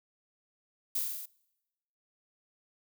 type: noise with echo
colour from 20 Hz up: violet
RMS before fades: -31 dBFS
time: 0.95-1 s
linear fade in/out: 5 ms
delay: 43 ms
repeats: 6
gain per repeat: -2 dB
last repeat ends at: 1.258 s
effects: noise-tail reverb RT60 1.0 s tail -25 dB re dry